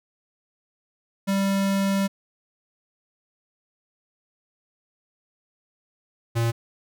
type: tone pair in turn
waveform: square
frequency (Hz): 196 / 116.04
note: G3 / A#2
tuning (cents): 0 / -7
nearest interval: major sixth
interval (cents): 907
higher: first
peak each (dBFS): -21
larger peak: neither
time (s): 1.27-2.08 / 6.35-6.52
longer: first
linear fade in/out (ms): 20
effects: none